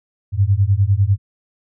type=beating tone pair; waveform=sine; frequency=94.4 / 104.4 Hz; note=F#2 / G#2; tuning=+35 / +10 cents; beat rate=10 Hz; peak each=-15 dBFS; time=0.32-1.18 s; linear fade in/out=50 ms; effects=none